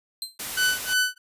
sawtooth tone with exponential decay, 4118 Hz, C8, 28 cents flat, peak -23 dBFS, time 0.22-0.38 s, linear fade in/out 1 ms, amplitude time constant 33 ms
white noise, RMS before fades -32 dBFS, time 0.39-0.94 s, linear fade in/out 10 ms
sawtooth tone with tremolo, 1500 Hz, F#6, 23 cents sharp, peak -15 dBFS, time 0.57-1.18 s, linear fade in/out 5 ms, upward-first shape sine, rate 3 Hz, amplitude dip 100%
effects resampled to 32000 Hz

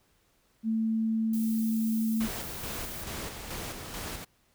sine tone, 222.5 Hz, A3, 20 cents sharp, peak -25 dBFS, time 0.63-2.29 s, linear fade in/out 50 ms
violet noise, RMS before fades -42 dBFS, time 1.33-3.04 s, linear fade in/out 5 ms
pink noise with tremolo, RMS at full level -37 dBFS, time 2.2-4.25 s, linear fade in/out 10 ms, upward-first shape square, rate 2.3 Hz, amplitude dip 40%
effects pink hiss -68 dBFS RMS until 4.54 s

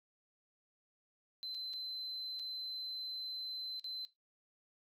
sine tone with dropouts, 4062 Hz, B7, 48 cents sharp, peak -39 dBFS, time 1.43-4.05 s, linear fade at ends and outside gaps 0 ms, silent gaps 1.545-1.549 / 1.732-1.736 / 2.392-2.396 / 3.796-3.843 s, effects noise-tail reverb RT60 0.2 s tail -17 dB re dry + tanh soft clip ceiling -37 dBFS

